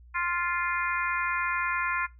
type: harmonic tone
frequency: 349.2 Hz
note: F4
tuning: in tune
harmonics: 3 / 4 / 5 / 6 / 7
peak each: -31 / -32 / -33 / -34 / -34 dBFS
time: 0.14-2.07 s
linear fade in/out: 20 ms
effects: noise-tail reverb RT60 0.2 s tail -18 dB re dry + added 60 Hz sine -49 dBFS peak until 2.19 s